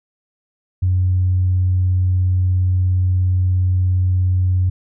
sine tone, 91.7 Hz, F#2, 15 cents flat, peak -12 dBFS, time 0.82-4.7 s, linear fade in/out 10 ms, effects tanh soft clip ceiling -8 dBFS

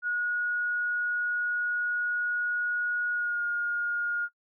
sine tone with pitch glide, 1450 to 1425.1 Hz, F#6 to F6, -35 to +35 cents, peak -26 dBFS, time 0.02-4.29 s, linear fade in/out 50 ms, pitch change -30 cents, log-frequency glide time 3.12-3.42 s, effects noise-tail reverb RT60 0.1 s tail -23 dB re dry

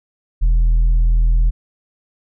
sine tone with tanh clipping, 41.06 Hz, E1, 6 cents flat, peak -11 dBFS, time 0.41-1.51 s, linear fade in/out 20 ms, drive 3 dB, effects none

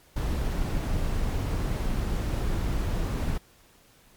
brown noise, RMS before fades -27 dBFS, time 0.16-3.38 s, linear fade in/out 5 ms, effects pink hiss -58 dBFS RMS until 4.16 s + MP3 96 kbps

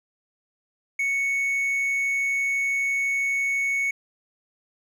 triangle tone, 2217 Hz, C#7, in tune, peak -20 dBFS, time 0.99-3.91 s, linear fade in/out 5 ms, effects none

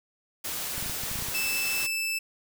white noise, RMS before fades -33 dBFS, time 0.44-1.87 s, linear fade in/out 10 ms
clicks, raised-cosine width 5 ms, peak -27 dBFS, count 10, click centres 0.78 / 0.826 / 0.862 / 0.897 / 1.036 / 1.114 / 1.157 / 1.189 / 1.224 / 1.286 s
sawtooth tone, 2637 Hz, E7, in tune, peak -24 dBFS, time 1.34-2.19 s, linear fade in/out 10 ms
effects none

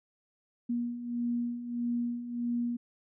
sine beating tone pair, 237.8 / 239.4 Hz, A#3 / A#3, +35 / +46 cents, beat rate 1.6 Hz, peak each -37 / -31 dBFS, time 0.69-2.77 s, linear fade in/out 10 ms, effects none

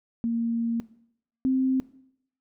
sine tone pair in turn, 231.5 / 261.7 Hz, A#3 / C4, -12 / 0 cents, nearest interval major second, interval 212 cents, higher second, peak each -23 / -20 dBFS, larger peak second, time 0.24-0.8 / 1.45-1.8 s, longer first, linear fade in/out 0 ms, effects noise-tail reverb RT60 0.7 s tail -19 dB re dry

